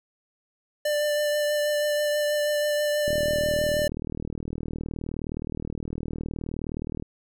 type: tone with vibrato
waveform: square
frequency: 593 Hz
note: D5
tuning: 17 cents sharp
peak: -23 dBFS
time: 0.85-3.88 s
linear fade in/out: 5 ms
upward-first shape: triangle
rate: 6.2 Hz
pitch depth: 15 cents each way
type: click train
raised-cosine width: 3 ms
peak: -19 dBFS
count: 156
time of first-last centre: 3.08-7.024 s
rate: 39.3 Hz
effects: none